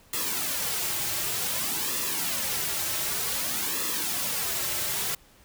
white noise with flanger, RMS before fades -29 dBFS, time 0.13-5.15 s, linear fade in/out 5 ms, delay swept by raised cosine 1.3 to 4.2 ms, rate 0.54 Hz, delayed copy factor -0.7, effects pink hiss -57 dBFS RMS until 5.44 s

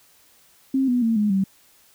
sine tone with pitch steps, 266.9 / 246.2 / 227 / 209.4 / 193.14 Hz, C4 / B3 / A#3 / G#3 / G3, +35 / -5 / -46 / +15 / -25 cents, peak -17 dBFS, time 0.74-1.44 s, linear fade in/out 5 ms, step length 140 ms, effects white hiss -56 dBFS RMS until 1.94 s

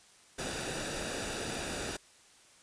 pink noise with comb filter, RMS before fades -37 dBFS, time 0.38-1.97 s, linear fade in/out 10 ms, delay 0.94 ms, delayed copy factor -0.55, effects white hiss -60 dBFS RMS until 2.62 s + resampled to 22050 Hz

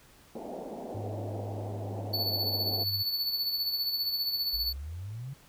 white band-pass noise, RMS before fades -40 dBFS, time 0.35-2.84 s, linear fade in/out 5 ms, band 180 to 770 Hz, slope 48 dB/octave
sine tone with pitch glide, 103.3 to 100.59 Hz, G#2 to G2, -9 to +45 cents, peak -35 dBFS, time 0.94-3.03 s, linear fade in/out 10 ms, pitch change -46 cents, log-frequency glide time 2.06-2.32 s
square tone with tremolo, 4459 Hz, C#8, 9 cents sharp, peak -27 dBFS, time 2.13-4.73 s, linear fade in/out 10 ms, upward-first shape sine, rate 15 Hz, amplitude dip 50%
sine exponential sweep, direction up, 50 to 142.1 Hz, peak -36 dBFS, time 4.53-5.34 s, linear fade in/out 10 ms
effects pink hiss -58 dBFS RMS until 5.48 s

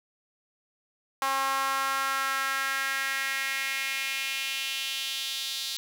sawtooth tone with high-pass filter sweep, 270 Hz, C#4, 45 cents flat, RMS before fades -30 dBFS, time 1.22-5.77 s, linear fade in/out 0 ms, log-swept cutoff 1000 to 3900 Hz, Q 2.9, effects none

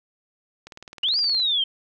click train, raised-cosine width 0.2 ms, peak -23 dBFS, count 15, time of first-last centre 0.67-1.399 s, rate 19.2 Hz
sine linear two-way sweep, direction up then down, 2777 to 4915 to 3083 Hz, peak -19 dBFS, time 1.03-1.64 s, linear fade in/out 5 ms, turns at 1.18 s
effects none

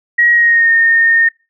sine tone with pitch glide, 1900 to 1834.2 Hz, A#6 to A#6, +33 to -29 cents, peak -7 dBFS, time 0.18-1.29 s, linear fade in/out 10 ms, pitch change -62 cents, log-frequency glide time 0.31-0.71 s, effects noise-tail reverb RT60 0.3 s tail -26 dB re dry

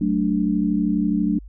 sine chord, D major, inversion first, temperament equal with one note detuned, 187.58 / 220 / 293.7 Hz, F#3 / A3 / D4, +24 / 0 / 0 cents, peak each -22 dBFS, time 0.01-1.39 s, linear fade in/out 5 ms, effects added 50 Hz sine -37 dBFS peak until 1.48 s

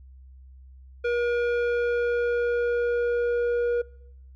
square tone with low-pass filter sweep, 478.6 Hz, A#4, 46 cents sharp, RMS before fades -25 dBFS, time 1.04-3.82 s, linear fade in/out 10 ms, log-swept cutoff 2100 to 1000 Hz, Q 1.2, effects noise-tail reverb RT60 0.8 s tail -25 dB re dry + added 65 Hz sine -45 dBFS peak until 4.35 s

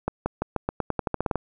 accelerating click train, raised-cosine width 1 ms, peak -10 dBFS, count 14, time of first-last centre 0.08-1.357 s, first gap 180 ms, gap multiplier 0.89, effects none

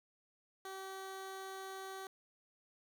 15% pulse tone, 383.7 Hz, G4, 37 cents flat, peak -38 dBFS, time 0.65-2.07 s, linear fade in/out 2 ms, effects none

